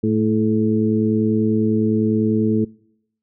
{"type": "harmonic tone with a mistuned harmonic", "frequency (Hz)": 110, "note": "A2", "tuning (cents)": 0, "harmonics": [1, 2, 3, 4], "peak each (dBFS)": [-23, -18, -22, -23], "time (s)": [0.03, 2.65], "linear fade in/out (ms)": 10, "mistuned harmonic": 4, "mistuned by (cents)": -36, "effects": ["noise-tail reverb RT60 0.8 s tail -26 dB re dry"]}